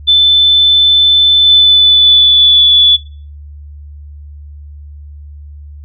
sine tone with pitch glide, 3520 to 3444 Hz, A7 to A7, 0 to -38 cents, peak -3 dBFS, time 0.07-2.97 s, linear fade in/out 20 ms, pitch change -38 cents, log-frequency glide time 1.39-2.74 s, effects noise-tail reverb RT60 0.4 s tail -18 dB re dry + added 73 Hz sine -28 dBFS peak until 5.84 s

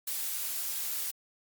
blue noise, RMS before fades -34 dBFS, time 0.07-1.11 s, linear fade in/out 5 ms, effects Opus 48 kbps

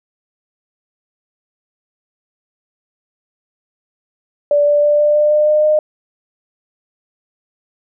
sine tone with pitch steps, 582 / 586 / 590.1 / 594.2 / 598.4 / 602.5 / 606.7 / 610.9 Hz, D5 / D5 / D5 / D5 / D5 / D5 / D#5 / D#5, -16 / -4 / +8 / +20 / +32 / +44 / -44 / -32 cents, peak -9 dBFS, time 4.51-5.79 s, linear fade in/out 2 ms, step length 160 ms, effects none

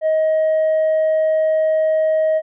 sine tone with tanh clipping, 630 Hz, D#5, 21 cents sharp, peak -14 dBFS, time 0.01-2.42 s, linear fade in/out 50 ms, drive 1 dB, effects none

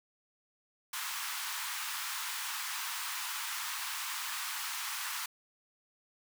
pink high-pass noise, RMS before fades -38 dBFS, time 0.93-5.26 s, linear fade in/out 5 ms, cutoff 920 Hz, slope 48 dB/octave, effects none

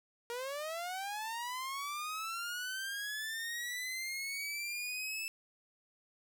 sawtooth linear sweep, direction up, 466.2 to 2637 Hz, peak -34 dBFS, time 0.3-5.28 s, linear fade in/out 0 ms, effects none

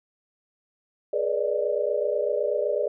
sine tone cluster, 421.2 / 486.1 / 577 / 605 Hz, G#4 / B4 / D5 / D#5, +24 / -28 / -31 / -49 cents, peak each -28 dBFS, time 1.13-2.88 s, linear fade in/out 5 ms, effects none

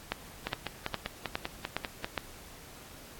two click trains, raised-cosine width 0.3 ms, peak -16 / -13 dBFS, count 9 / 6, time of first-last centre 0.47-2.045 / 0.12-2.178 s, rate 5.08 / 2.43 Hz, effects pink hiss -50 dBFS RMS until 3.19 s + AAC 64 kbps

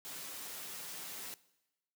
white noise with comb filter, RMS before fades -45 dBFS, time 0.05-1.34 s, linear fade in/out 0 ms, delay 8.8 ms, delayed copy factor -0.5, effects noise-tail reverb RT60 1.0 s tail -20 dB re dry + high-pass 100 Hz 12 dB/octave

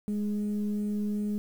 sine tone with frequency modulation, 207.7 Hz, G#3, in tune, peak -27 dBFS, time 0.08-1.38 s, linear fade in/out 0 ms, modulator 209 Hz, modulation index 0.4, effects 9-bit

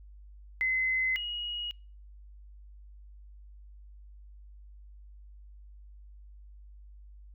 sine tone pair in turn, 2046 / 2893 Hz, C7 / F#7, -39 / -40 cents, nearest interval tritone, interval 599 cents, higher second, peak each -25 / -33 dBFS, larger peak first, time 0.61-1.16 / 1.16-1.71 s, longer neither, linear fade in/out 0 ms, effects noise-tail reverb RT60 0.4 s tail -25 dB re dry + added 50 Hz sine -48 dBFS peak until 7.34 s

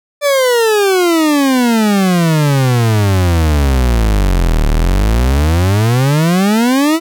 40% pulse exponential two-way sweep, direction down then up, 590 to 36.71 to 336.2 Hz, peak -8 dBFS, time 0.21-7 s, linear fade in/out 50 ms, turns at 4.68 s, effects none

